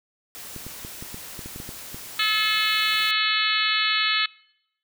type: noise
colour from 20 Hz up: white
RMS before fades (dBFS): -39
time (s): 0.35-3.11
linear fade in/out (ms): 0
type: clicks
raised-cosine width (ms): 3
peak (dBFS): -24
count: 11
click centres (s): 0.563 / 0.666 / 0.849 / 1.025 / 1.144 / 1.392 / 1.46 / 1.561 / 1.601 / 1.691 / 1.945
type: harmonic tone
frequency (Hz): 431.3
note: A4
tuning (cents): -35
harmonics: 3 / 4 / 5 / 6 / 7 / 8 / 9 / 10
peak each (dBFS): -28 / -28 / -28 / -28 / -28 / -28 / -28 / -28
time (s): 2.19-4.26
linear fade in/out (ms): 5
effects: noise-tail reverb RT60 0.8 s tail -23 dB re dry